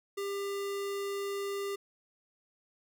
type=tone; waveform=square; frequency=398.9 Hz; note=G4; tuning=30 cents sharp; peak=-34 dBFS; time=0.17-1.76 s; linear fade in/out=10 ms; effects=none